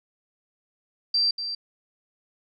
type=tone with echo; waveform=sine; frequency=4699 Hz; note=D8; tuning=in tune; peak=-19 dBFS; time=1.14-1.31 s; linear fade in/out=5 ms; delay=240 ms; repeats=1; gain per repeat=-9 dB; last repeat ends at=1.55 s; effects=none